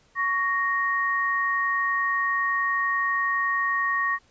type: tone pair together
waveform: sine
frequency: 1117.1 / 1864.7 Hz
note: C#6 / A#6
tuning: +13 / 0 cents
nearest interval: major sixth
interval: 887 cents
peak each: -25 / -24 dBFS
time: 0.15-4.19 s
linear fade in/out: 50 ms
effects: pink hiss -61 dBFS RMS until 4.3 s + resampled to 16000 Hz